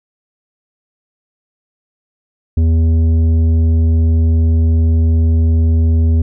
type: tone with tanh clipping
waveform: triangle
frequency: 81.3 Hz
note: E2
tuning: 23 cents flat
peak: -10 dBFS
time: 2.57-6.22 s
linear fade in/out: 5 ms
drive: 13 dB
effects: none